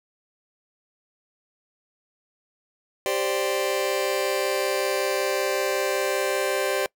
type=chord; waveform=sawtooth; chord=G suspended fourth; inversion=none; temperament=just; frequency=392 / 522.7 / 588 Hz; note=G4 / C5 / D5; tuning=0 / -2 / +2 cents; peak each=-23 dBFS; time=3.06-6.86 s; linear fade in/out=0 ms; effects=noise-tail reverb RT60 0.1 s tail -24 dB re dry